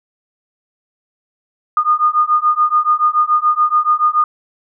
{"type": "beating tone pair", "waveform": "sine", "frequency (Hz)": [1220, 1227], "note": ["D#6", "D#6"], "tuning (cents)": [-34, -25], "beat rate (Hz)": 7, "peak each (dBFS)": -14, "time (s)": [1.77, 4.24], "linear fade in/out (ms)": 2, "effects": []}